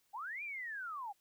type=linear two-way sweep; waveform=sine; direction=up then down; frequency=750 to 2444 to 762 Hz; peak=-40 dBFS; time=0.13-1.13 s; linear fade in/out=20 ms; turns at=0.43 s; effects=white hiss -75 dBFS RMS until 1.2 s